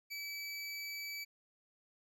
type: tone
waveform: 25% pulse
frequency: 2300 Hz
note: D7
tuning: 37 cents flat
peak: -37 dBFS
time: 0.1-1.25 s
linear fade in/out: 20 ms
effects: none